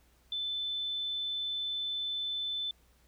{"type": "tone", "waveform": "sine", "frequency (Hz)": 3520, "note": "A7", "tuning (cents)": 0, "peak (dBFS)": -32, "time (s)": [0.32, 2.71], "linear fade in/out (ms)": 2, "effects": ["added 60 Hz sine -65 dBFS peak until 3.07 s", "pink hiss -68 dBFS RMS until 3.07 s"]}